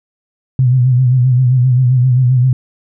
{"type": "tone with vibrato", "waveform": "sine", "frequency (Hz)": 126.6, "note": "B2", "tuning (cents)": 43, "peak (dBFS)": -7, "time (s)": [0.59, 2.53], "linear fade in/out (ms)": 2, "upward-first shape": "sine", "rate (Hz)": 7.6, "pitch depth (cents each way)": 67, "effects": []}